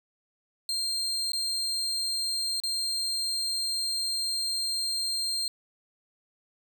35% pulse tone with dropouts, 4186 Hz, C8, in tune, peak -26 dBFS, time 0.69-5.48 s, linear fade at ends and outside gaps 1 ms, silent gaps 1.32-1.333 / 2.601-2.636 s, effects 9-bit

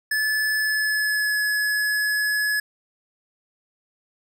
square tone with pitch glide, 1731 to 1699.3 Hz, A6 to G#6, -29 to +39 cents, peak -21 dBFS, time 0.11-2.6 s, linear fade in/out 5 ms, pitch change -32 cents, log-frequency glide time 0.56-1.41 s, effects none

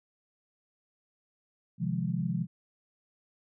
sine chord, F minor seventh, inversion second, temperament equal, 130.81 / 155.56 / 174.61 / 207.7 Hz, C3 / Eb3 / F3 / Ab3, 0 / 0 / 0 / 0 cents, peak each -34 / -36 / -31 / -36 dBFS, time 1.78-2.47 s, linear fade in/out 50 ms, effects none

